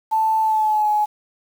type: tone with pitch glide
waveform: sine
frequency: 880 to 843.2 Hz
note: A5 to G#5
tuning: 0 to +26 cents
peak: -15 dBFS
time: 0.11-1.06 s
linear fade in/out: 20 ms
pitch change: -74 cents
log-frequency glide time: 0.41-0.9 s
effects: 7-bit